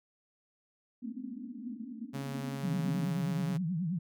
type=band-pass noise; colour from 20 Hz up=white; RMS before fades=-42 dBFS; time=1.02-3.05 s; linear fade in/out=10 ms; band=220 to 270 Hz; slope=96 dB/octave
type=tone; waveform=sawtooth; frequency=138.5 Hz; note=C#3; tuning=1 cent flat; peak=-33 dBFS; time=2.13-3.58 s; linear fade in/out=20 ms
type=tone with vibrato; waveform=sine; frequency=172.3 Hz; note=F3; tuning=23 cents flat; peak=-30 dBFS; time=2.63-3.99 s; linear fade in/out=10 ms; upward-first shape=triangle; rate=9.4 Hz; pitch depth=220 cents each way
effects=none